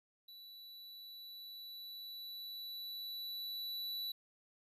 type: tone with level ramp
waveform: square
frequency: 3951 Hz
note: B7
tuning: in tune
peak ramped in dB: -53 to -39 dBFS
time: 0.28-4.12 s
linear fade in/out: 5 ms
effects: resampled to 32000 Hz